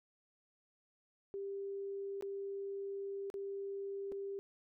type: tone with dropouts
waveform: sine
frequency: 395.6 Hz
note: G4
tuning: 16 cents sharp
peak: -39 dBFS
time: 1.34-4.39 s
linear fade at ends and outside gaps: 0 ms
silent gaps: 2.21-2.224 / 3.301-3.341 / 4.118-4.122 s
effects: none